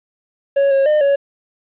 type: tone with pitch steps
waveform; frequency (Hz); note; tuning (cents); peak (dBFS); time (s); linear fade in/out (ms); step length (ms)
triangle; 556 / 545 / 606 / 560; C#5 / C#5 / D#5 / C#5; +5 / -29 / -46 / +18; -9; 0.56-1.16; 10; 150
effects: resampled to 8000 Hz + 8-bit